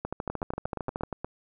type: two click trains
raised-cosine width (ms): 1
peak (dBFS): -17 / -18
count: 14 / 9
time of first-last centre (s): 0.05-1.035 / 0.3-1.246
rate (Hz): 13.2 / 8.46
effects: none